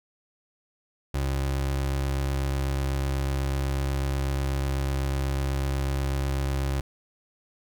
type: tone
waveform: 30% pulse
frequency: 68.1 Hz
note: C#2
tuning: 30 cents flat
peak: -22 dBFS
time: 1.14-6.81 s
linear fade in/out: 5 ms
effects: none